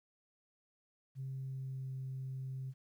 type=tone with pitch glide; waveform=sine; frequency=133.4 to 131.94 Hz; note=C3 to C3; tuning=+34 to +15 cents; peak=-38 dBFS; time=1.15-2.74 s; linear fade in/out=50 ms; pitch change=-19 cents; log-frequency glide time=1.34-1.91 s; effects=tanh soft clip ceiling -35 dBFS + 12-bit